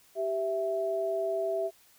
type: tone pair together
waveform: sine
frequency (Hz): 390 / 659.3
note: G4 / E5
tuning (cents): -9 / 0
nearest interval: major sixth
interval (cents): 909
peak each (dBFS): -32 / -29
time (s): 0.15-1.71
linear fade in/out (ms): 50
effects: white hiss -61 dBFS RMS until 1.98 s